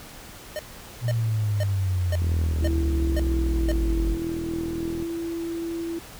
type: tone bursts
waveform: square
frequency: 609 Hz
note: D#5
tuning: 37 cents flat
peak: -28 dBFS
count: 7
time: 0.56-3.717 s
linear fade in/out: 0 ms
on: 31 ms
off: 490 ms
type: exponential sweep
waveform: sine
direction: down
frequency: 120 to 49 Hz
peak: -21 dBFS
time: 1.01-4.18 s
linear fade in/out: 50 ms
type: click train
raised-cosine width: 3 ms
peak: -21 dBFS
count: 116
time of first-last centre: 2.22-5.025 s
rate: 41 Hz
type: tone with pitch glide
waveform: sine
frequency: 331.3 to 334.4 Hz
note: E4 to E4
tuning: +9 to +25 cents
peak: -27 dBFS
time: 2.62-5.99 s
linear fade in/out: 5 ms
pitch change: +16 cents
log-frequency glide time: 4.79-5 s
effects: pink hiss -43 dBFS RMS until 6.19 s